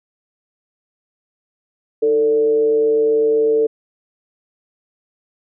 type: tone with frequency modulation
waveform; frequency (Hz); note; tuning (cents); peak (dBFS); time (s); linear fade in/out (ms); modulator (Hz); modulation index
sine; 446; A4; +23; -12; 2.02-3.67; 10; 135; 0.34
effects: none